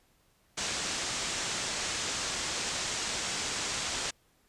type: low-pass noise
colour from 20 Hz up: white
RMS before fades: -34 dBFS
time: 0.57-4.11 s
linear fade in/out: 10 ms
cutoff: 8000 Hz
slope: 48 dB/octave
effects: pink hiss -68 dBFS RMS until 4.48 s + resampled to 32000 Hz